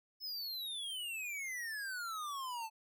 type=exponential sweep; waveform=square; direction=down; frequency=5274 to 868 Hz; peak=-40 dBFS; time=0.2-2.7 s; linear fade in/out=50 ms; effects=none